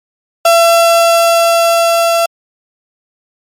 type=tone with level ramp; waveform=35% pulse; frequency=674 Hz; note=E5; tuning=38 cents sharp; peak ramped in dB=-3 to -7 dBFS; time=0.45-2.26 s; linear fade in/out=5 ms; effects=MP3 64 kbps